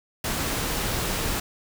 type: noise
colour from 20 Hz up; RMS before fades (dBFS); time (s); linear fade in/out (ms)
pink; -27; 0.24-1.4; 5
effects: none

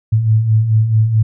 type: beating tone pair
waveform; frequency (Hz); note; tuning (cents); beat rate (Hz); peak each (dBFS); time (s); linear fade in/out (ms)
sine; 106.5 / 111.1; G#2 / A2; +44 / +17; 4.6; -18 / -10; 0.12-1.23; 10
effects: none

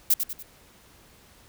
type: noise with echo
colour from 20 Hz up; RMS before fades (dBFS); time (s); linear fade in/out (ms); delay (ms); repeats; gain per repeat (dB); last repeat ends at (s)
violet; -19; 0.1-0.14; 5; 96; 3; -7; 0.428
effects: pink hiss -55 dBFS RMS until 1.48 s

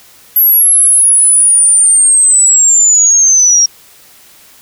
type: linear sweep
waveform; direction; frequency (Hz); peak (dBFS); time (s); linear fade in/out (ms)
sine; down; 11730 to 5588; -4; 0.36-3.66; 5
effects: white hiss -41 dBFS RMS until 4.61 s

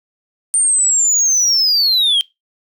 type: linear sweep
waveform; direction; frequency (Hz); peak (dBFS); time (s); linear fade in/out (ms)
sine; down; 8950 to 3136; -8; 0.54-2.21; 0
effects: noise-tail reverb RT60 0.2 s tail -23 dB re dry + tanh soft clip ceiling -10 dBFS

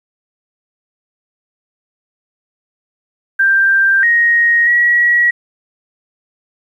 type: tone with pitch steps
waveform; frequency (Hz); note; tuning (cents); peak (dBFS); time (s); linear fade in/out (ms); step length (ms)
sine; 1579 / 1875 / 1918; G6 / A#6 / A#6; +12 / +10 / +49; -8; 3.39-5.31; 10; 640
effects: 8-bit

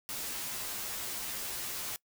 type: noise with comb filter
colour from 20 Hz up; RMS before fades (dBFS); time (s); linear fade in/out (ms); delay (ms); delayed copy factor
white; -38; 0.09-1.96; 0; 12; -0.95
effects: noise-tail reverb RT60 0.1 s tail -22 dB re dry

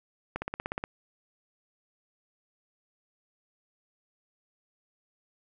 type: click train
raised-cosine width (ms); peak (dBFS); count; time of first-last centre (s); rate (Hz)
0.5; -17; 9; 0.36-0.839; 16.7
effects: none

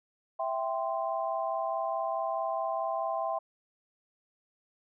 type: chord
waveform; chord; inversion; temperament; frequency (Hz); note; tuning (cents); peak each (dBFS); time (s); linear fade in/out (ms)
sine; C major; first; equal with one note detuned; 659.3 / 784 / 1042.3; E5 / G5 / C6; 0 / 0 / -7; -32 / -34 / -35; 0.39-3.39; 10
effects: none

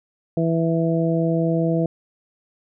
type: harmonic tone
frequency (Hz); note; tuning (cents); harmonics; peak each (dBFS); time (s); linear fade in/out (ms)
164.81; E3; 0; 1 / 2 / 3 / 4; -20 / -23 / -25 / -26; 0.37-1.86; 2
effects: none

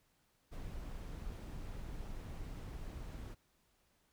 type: noise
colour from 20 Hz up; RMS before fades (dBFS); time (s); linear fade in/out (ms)
brown; -45; 0.51-3.35; 20
effects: pink hiss -75 dBFS RMS until 4.12 s

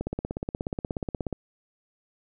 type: click train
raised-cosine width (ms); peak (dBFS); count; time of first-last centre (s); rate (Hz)
2; -16; 23; 0.01-1.327; 16.7
effects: none

